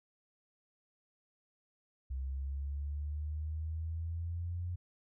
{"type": "linear sweep", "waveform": "sine", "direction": "up", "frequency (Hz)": [65.2, 89], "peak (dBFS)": -35, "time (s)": [2.1, 4.76], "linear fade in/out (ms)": 10, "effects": []}